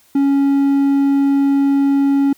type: tone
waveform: triangle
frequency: 277.9 Hz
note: C#4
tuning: 4 cents sharp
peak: -9 dBFS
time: 0.15-2.33 s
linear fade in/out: 5 ms
effects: white hiss -53 dBFS RMS until 2.37 s

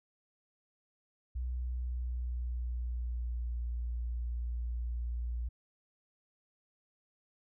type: tone with pitch glide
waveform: sine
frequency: 62 to 59.3 Hz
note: B1 to A#1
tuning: +7 to +30 cents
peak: -33 dBFS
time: 1.35-5.49 s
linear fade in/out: 10 ms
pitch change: -77 cents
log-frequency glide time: 1.46-3.53 s
effects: none

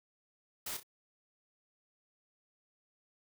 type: noise with echo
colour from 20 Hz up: white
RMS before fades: -40 dBFS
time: 0.66-0.77 s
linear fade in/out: 5 ms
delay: 31 ms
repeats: 2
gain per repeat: -9 dB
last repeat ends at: 0.832 s
effects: none

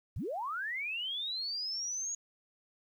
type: linear sweep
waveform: sine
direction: up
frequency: 53.7 to 6720 Hz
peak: -34 dBFS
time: 0.16-2.15 s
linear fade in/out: 5 ms
effects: 11-bit

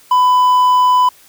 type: tone with quantisation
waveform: triangle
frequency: 1000 Hz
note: B5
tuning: 21 cents sharp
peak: -6 dBFS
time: 0.11-1.09 s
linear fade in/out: 5 ms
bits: 6
effects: white hiss -46 dBFS RMS until 1.28 s

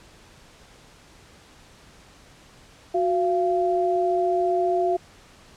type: tone pair together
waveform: sine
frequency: 366.1 / 686.9 Hz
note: F#4 / F5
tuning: -18 / -29 cents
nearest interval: major seventh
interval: 1089 cents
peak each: -22 dBFS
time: 2.94-4.97 s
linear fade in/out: 10 ms
effects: pink hiss -51 dBFS RMS until 5.56 s + low-pass 8000 Hz 12 dB/octave

